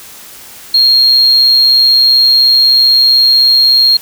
sine tone, 4241 Hz, C8, 23 cents sharp, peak -3 dBFS, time 0.74-3.97 s, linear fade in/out 5 ms, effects tanh soft clip ceiling -1 dBFS + white hiss -33 dBFS RMS until 4.01 s

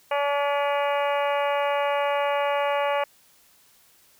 harmonic tone with a mistuned harmonic, 285.5 Hz, D4, 49 cents flat, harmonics 2 / 3 / 4 / 5 / 6 / 7 / 8 / 9 / 10, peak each -24 / -27 / -30 / -37 / -37 / -37 / -37 / -38 / -38 dBFS, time 0.11-3.04 s, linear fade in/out 5 ms, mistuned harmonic 9, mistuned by -61 cents, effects white hiss -58 dBFS RMS until 4.19 s

